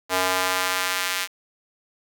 square tone with high-pass filter sweep, 92.5 Hz, F#2, in tune, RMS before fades -24 dBFS, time 0.09-1.28 s, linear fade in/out 50 ms, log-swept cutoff 660 to 2000 Hz, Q 0.88, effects 7-bit

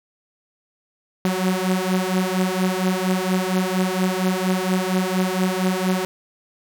sawtooth beating tone pair, 183.6 / 187.9 Hz, F#3 / F#3, -13 / +27 cents, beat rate 4.3 Hz, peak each -18 dBFS, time 1.25-6.05 s, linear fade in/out 0 ms, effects none

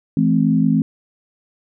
sine chord, A minor, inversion second, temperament equal with one note detuned, 164.81 / 215.2 / 261.6 Hz, E3 / A3 / C4, 0 / -38 / 0 cents, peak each -17 dBFS, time 0.17-0.82 s, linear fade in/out 2 ms, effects none

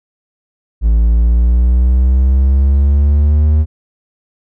triangle exponential sweep, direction up, 54.6 to 77.5 Hz, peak -5 dBFS, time 0.81-3.66 s, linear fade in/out 50 ms, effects none

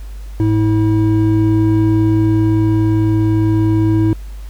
triangle tone pair together, 107.62 / 322.5 Hz, A2 / E4, -38 / -38 cents, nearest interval octave + perfect fifth, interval 1900 cents, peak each -11 dBFS, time 0.4-4.13 s, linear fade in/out 0 ms, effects added 50 Hz sine -26 dBFS peak until 4.49 s + pink hiss -46 dBFS RMS until 4.49 s

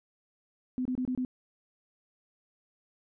sine tone bursts, 253.5 Hz, B3, 45 cents sharp, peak -28 dBFS, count 5, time 0.78-1.249 s, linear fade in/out 0 ms, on 73 ms, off 26 ms, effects none

